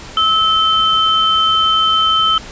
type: tone pair together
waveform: sine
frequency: 1297 / 3085 Hz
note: E6 / G7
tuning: -28 / -28 cents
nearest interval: octave + minor third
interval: 1500 cents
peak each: -13 dBFS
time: 0.17-2.38 s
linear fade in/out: 2 ms
effects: pink hiss -33 dBFS RMS until 2.51 s + resampled to 16000 Hz